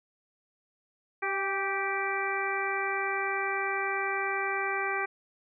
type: harmonic tone with a mistuned harmonic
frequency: 390 Hz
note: G4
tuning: 9 cents flat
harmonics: 1 / 2 / 3 / 4 / 5 / 6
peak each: -35 / -35 / -35 / -35 / -35 / -35 dBFS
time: 1.22-5.06 s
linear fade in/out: 10 ms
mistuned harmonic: 2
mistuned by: +29 cents
effects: none